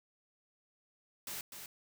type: noise with echo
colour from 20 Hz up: white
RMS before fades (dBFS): -42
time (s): 1.27-1.41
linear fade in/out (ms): 2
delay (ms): 250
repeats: 1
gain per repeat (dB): -6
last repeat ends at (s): 1.66
effects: none